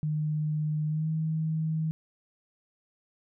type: tone with pitch glide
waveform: sine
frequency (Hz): 152.7 to 158.45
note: D#3 to D#3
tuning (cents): -32 to +32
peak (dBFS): -26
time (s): 0.03-1.91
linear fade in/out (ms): 0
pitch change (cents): +64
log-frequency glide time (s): 0.87-1.09
effects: none